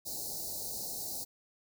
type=band-stop noise; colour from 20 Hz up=white; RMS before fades=-39 dBFS; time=0.05-1.25 s; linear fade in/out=20 ms; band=860 to 4000 Hz; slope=96 dB/octave; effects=none